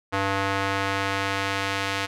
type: tone with band-pass filter sweep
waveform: square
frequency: 98 Hz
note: G2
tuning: in tune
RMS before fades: -26 dBFS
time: 0.12-2.07 s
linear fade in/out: 20 ms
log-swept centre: 1300 to 2500 Hz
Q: 0.8
effects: none